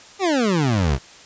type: exponential sweep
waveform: 25% pulse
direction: down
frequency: 409.9 to 61.3 Hz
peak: -13 dBFS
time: 0.19-0.99 s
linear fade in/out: 50 ms
effects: white hiss -44 dBFS RMS until 1.25 s + resampled to 16000 Hz